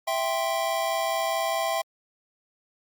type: chord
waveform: square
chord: C major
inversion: first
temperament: equal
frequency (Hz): 659.3 / 784 / 1046.5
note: E5 / G5 / C6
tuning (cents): 0 / 0 / 0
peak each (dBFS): -28 / -30 / -32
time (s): 0.07-1.82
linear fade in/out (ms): 10
effects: Opus 48 kbps